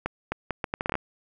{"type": "accelerating click train", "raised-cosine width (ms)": 0.5, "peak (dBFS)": -12, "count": 11, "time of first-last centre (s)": [0.06, 0.954], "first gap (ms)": 260, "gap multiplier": 0.72, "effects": []}